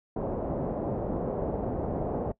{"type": "low-pass noise", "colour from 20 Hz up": "white", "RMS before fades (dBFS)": -31, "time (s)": [0.16, 2.32], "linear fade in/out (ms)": 5, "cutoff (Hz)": 650, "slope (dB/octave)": 24, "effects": ["noise-tail reverb RT60 0.1 s tail -20 dB re dry"]}